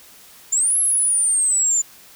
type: exponential two-way sweep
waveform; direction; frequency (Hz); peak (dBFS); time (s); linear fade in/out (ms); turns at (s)
sine; up then down; 7040 to 11175 to 7040; -15; 0.52-1.82; 10; 0.78
effects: white hiss -46 dBFS RMS until 2.15 s